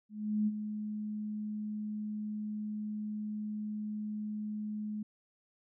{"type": "tone with ADSR envelope", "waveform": "sine", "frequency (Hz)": 211.8, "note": "G#3", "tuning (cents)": 34, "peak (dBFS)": -26, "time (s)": [0.09, 5.03], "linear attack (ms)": 380, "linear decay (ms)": 38, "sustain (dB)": -9, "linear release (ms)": 6, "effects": []}